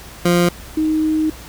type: tone pair in turn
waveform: 20% pulse / sine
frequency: 174.61 / 312.2 Hz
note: F3 / D#4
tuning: 0 / +6 cents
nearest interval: minor seventh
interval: 1006 cents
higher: second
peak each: -7 / -14 dBFS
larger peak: first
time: 0.25-0.49 / 0.77-1.3 s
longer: second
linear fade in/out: 5 ms
effects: added 60 Hz sine -39 dBFS peak until 1.48 s + pink hiss -38 dBFS RMS until 1.48 s